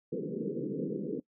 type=band-pass noise; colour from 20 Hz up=white; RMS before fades=-35 dBFS; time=0.12-1.2 s; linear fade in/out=5 ms; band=140 to 490 Hz; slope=96 dB/octave; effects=noise-tail reverb RT60 0.1 s tail -21 dB re dry